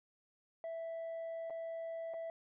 sine tone with dropouts, 659.3 Hz, E5, in tune, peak -37 dBFS, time 0.64-2.3 s, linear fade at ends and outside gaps 1 ms, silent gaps 1.499-1.505 / 2.137-2.141 s, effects tanh soft clip ceiling -39 dBFS

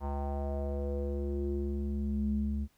square tone with low-pass filter sweep, 70.7 Hz, C#2, 35 cents sharp, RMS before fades -33 dBFS, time 0-2.68 s, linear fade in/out 50 ms, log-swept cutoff 910 to 170 Hz, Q 4.6, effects pink hiss -70 dBFS RMS until 2.77 s

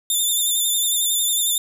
10% pulse tone with vibrato, 3569 Hz, A7, 24 cents sharp, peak -11 dBFS, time 0.1-1.58 s, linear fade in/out 2 ms, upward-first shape sine, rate 11 Hz, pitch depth 42 cents each way, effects none

